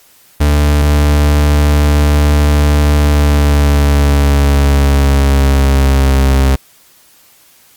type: tone with pitch glide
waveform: 40% pulse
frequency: 73.42 to 67.33 Hz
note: D2 to C#2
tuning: 0 to -50 cents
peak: -6 dBFS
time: 0.4-6.56 s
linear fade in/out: 10 ms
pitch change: -150 cents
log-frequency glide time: 3.02-6.29 s
effects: white hiss -46 dBFS RMS until 7.76 s + Opus 48 kbps